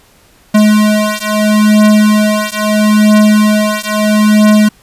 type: beating tone pair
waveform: square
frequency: 211.7 / 212.46 Hz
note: G#3 / G#3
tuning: +33 / +40 cents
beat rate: 0.76 Hz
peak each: -10 dBFS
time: 0.54-4.69 s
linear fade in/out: 10 ms
effects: pink hiss -46 dBFS RMS until 4.82 s + resampled to 32000 Hz